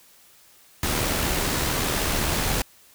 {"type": "noise with amplitude modulation", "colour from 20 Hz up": "pink", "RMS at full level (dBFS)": -23, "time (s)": [0.83, 2.62], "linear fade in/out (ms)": 2, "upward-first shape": "sine", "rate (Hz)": 76, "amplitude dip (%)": 30, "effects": ["white hiss -54 dBFS RMS until 2.94 s"]}